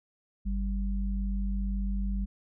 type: tone pair together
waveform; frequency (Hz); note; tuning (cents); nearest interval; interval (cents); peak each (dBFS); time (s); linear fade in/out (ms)
sine; 49.02 / 196.1; G1 / G3; +1 / +1; 2 octaves; 2400; -28 / -34; 0.45-2.26; 20
effects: none